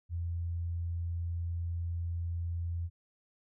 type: tone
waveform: sine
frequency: 85.2 Hz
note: F2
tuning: 42 cents flat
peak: -32 dBFS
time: 0.09-2.9 s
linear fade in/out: 50 ms
effects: none